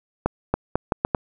accelerating click train, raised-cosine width 1 ms, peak -5 dBFS, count 6, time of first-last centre 0.26-1.148 s, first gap 280 ms, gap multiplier 0.77, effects none

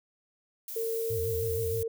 violet noise, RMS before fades -39 dBFS, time 0.68-1.83 s, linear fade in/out 2 ms
sine tone, 453.9 Hz, A#4, 46 cents flat, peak -29 dBFS, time 0.76-1.88 s, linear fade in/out 5 ms
sine tone with vibrato, 95.7 Hz, G2, 41 cents flat, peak -33 dBFS, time 1.1-1.83 s, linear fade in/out 5 ms, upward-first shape sine, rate 6.4 Hz, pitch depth 290 cents each way
effects none

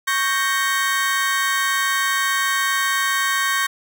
35% pulse chord, G diminished, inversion second, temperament equal, 1108.7 / 1568 / 1864.7 Hz, Db6 / G6 / Bb6, 0 / 0 / 0 cents, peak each -21 dBFS, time 0.07-3.67 s, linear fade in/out 10 ms, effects none

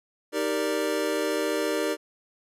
square chord, Eb major seventh, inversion none, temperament equal, 311.1 / 392 / 466.2 / 587.3 Hz, Eb4 / G4 / Bb4 / D5, 0 / 0 / 0 / 0 cents, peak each -31 dBFS, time 0.32-1.97 s, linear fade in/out 50 ms, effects resampled to 32000 Hz

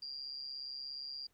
sine tone with amplitude modulation, 4764 Hz, D8, 24 cents sharp, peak -38 dBFS, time 0.02-1.27 s, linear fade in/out 5 ms, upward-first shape sine, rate 137 Hz, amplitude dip 75%, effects pink hiss -75 dBFS RMS until 1.33 s

